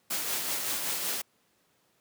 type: noise with tremolo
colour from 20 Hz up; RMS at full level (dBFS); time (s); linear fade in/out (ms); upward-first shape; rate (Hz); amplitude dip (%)
white; -30; 0.1-1.22; 10; triangle; 5.3; 40
effects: pink hiss -69 dBFS RMS until 2 s + high-pass 150 Hz 12 dB/octave